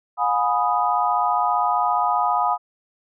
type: chord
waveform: sine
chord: F half-diminished seventh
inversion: none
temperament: equal with one note detuned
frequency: 715.6 / 830.6 / 987.8 / 1244.5 Hz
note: F5 / Ab5 / Cb6 / Eb6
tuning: +42 / 0 / 0 / 0 cents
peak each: -23 dBFS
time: 0.17-2.58 s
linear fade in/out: 50 ms
effects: none